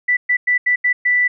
sine tone bursts at uneven times, 1975.5 Hz, B6, in tune, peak -12 dBFS, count 6, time 0.08-0.17 / 0.29-0.37 / 0.47-0.58 / 0.66-0.76 / 0.84-0.93 / 1.05-1.28 s, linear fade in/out 10 ms, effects none

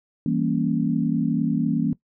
sine chord, E diminished seventh, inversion none, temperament equal, 164.81 / 196 / 233.1 / 277.2 Hz, E3 / G3 / Bb3 / Db4, 0 / 0 / 0 / 0 cents, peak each -25 / -28 / -23 / -25 dBFS, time 0.26-1.93 s, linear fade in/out 2 ms, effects noise-tail reverb RT60 0.1 s tail -18 dB re dry

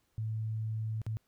sine tone with dropouts, 110 Hz, A2, in tune, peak -32 dBFS, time 0.18-1.17 s, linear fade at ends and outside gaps 0 ms, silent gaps 1.017-1.065 s, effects pink hiss -75 dBFS RMS until 1.27 s

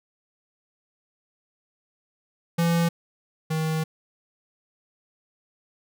square tone pair in turn, 168.8 / 158.32 Hz, E3 / D#3, +41 / +30 cents, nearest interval minor second, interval 111 cents, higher first, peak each -20 / -24 dBFS, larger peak first, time 2.58-2.89 / 3.5-3.84 s, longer second, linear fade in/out 10 ms, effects none

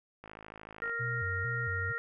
click train, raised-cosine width 0.5 ms, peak -31 dBFS, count 36, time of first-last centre 0.24-0.895 s, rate 53.4 Hz
harmonic tone, 466.2 Hz, A#4, in tune, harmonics 1 / 3 / 4, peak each -43 / -35 / -36 dBFS, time 0.82-1.98 s, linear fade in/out 0 ms
sine tone with vibrato, 106.3 Hz, G#2, 41 cents sharp, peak -35 dBFS, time 0.99-1.93 s, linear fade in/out 20 ms, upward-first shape square, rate 2.2 Hz, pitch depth 230 cents each way
effects none

